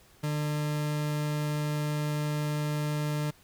40% pulse tone, 149.5 Hz, D3, 31 cents sharp, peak -27 dBFS, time 0.23-3.31 s, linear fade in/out 10 ms, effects pink hiss -59 dBFS RMS until 3.43 s

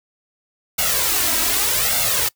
white noise with flanger, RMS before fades -19 dBFS, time 0.78-2.29 s, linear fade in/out 10 ms, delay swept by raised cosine 1.4 to 3.1 ms, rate 0.84 Hz, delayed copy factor +0.75, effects noise-tail reverb RT60 0.1 s tail -23 dB re dry

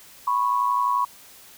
sine tone pair together, 988.4 / 1100 Hz, B5 / C#6, +1 / -14 cents, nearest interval major second, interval 185 cents, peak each -22 dBFS, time 0.27-1.05 s, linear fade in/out 5 ms, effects white hiss -48 dBFS RMS until 1.57 s

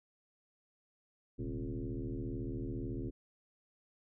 sine tone with frequency modulation, 110 Hz, A2, in tune, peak -36 dBFS, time 1.38-3.11 s, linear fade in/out 20 ms, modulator 78 Hz, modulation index 3.5, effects none

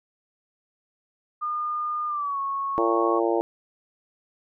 sine tone with pitch glide, 1215 to 1101.4 Hz, D#6 to C#6, -42 to -11 cents, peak -25 dBFS, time 1.41-3.2 s, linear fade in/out 20 ms, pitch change -169 cents, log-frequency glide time 2.07-2.39 s
harmonic tone, 114.3 Hz, A#2, 34 cents flat, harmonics 3 / 4 / 5 / 6 / 7 / 8, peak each -24 / -26 / -28 / -30 / -31 / -32 dBFS, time 2.78-3.41 s, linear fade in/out 0 ms
effects none

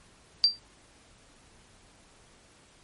sine tone with exponential decay, 4699 Hz, D8, in tune, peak -13 dBFS, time 0.44-0.59 s, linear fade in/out 0 ms, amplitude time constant 31 ms, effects pink hiss -58 dBFS RMS until 2.83 s + MP3 48 kbps

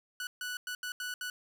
sawtooth tone bursts at uneven times, 1480 Hz, F#6, in tune, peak -32 dBFS, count 6, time 0.2-0.27 / 0.41-0.57 / 0.67-0.75 / 0.83-0.92 / 1-1.14 / 1.21-1.3 s, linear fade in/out 2 ms, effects none

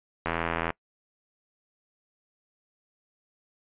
click train, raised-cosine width 0.5 ms, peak -12 dBFS, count 38, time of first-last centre 0.26-0.704 s, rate 83.3 Hz, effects noise-tail reverb RT60 0.1 s tail -24 dB re dry + resampled to 8000 Hz

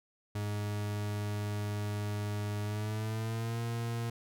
40% pulse tone with pitch glide, 103.83 to 116.55 Hz, G#2 to A#2, 0 to 0 cents, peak -32 dBFS, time 0.35-4.1 s, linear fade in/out 5 ms, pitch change +200 cents, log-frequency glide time 2.62-3.61 s, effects none

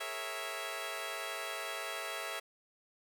10% pulse chord, A# half-diminished seventh, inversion third, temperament equal with one note detuned, 415.3 / 466.2 / 550.2 / 659.3 Hz, G#4 / A#4 / C#5 / E5, 0 / 0 / -13 / 0 cents, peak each -38 / -38 / -36 / -32 dBFS, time 0-2.4 s, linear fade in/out 10 ms, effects none

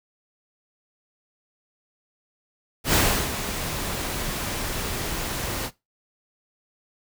pink noise with ADSR envelope, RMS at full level -18 dBFS, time 2.84-5.71 s, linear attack 99 ms, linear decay 350 ms, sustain -11 dB, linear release 60 ms, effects noise-tail reverb RT60 0.2 s tail -18 dB re dry

